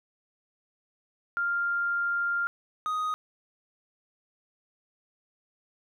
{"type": "tone pair in turn", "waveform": ["sine", "triangle"], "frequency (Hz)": [1396.9, 1247.8], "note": ["F6", "D#6"], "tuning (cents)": [0, 5], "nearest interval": "major second", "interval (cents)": 195, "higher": "first", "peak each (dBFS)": -25, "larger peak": "neither", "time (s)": [[1.37, 2.47], [2.86, 3.14]], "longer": "first", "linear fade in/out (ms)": 0, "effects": []}